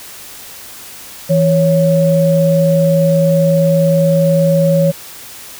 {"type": "tone pair together", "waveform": "sine", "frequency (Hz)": [164.81, 554.4], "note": ["E3", "C#5"], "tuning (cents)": [0, 0], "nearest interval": "octave + major sixth", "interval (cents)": 2100, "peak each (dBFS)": -11, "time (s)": [1.29, 4.92], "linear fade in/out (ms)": 20, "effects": ["white hiss -33 dBFS RMS until 5.59 s"]}